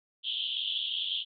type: band-pass noise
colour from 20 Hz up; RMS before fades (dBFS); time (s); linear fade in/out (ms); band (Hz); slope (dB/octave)
white; -33; 0.23-1.25; 50; 3000 to 3500; 96
effects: none